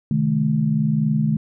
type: tone cluster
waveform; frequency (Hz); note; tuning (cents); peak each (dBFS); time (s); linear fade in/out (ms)
sine; 130.5 / 153.4 / 215.1; C3 / D#3 / A3; -4 / -24 / -39; -27 / -19 / -20; 0.11-1.37; 2
effects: none